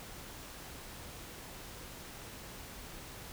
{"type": "silence", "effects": ["pink hiss -48 dBFS RMS until 3.32 s"]}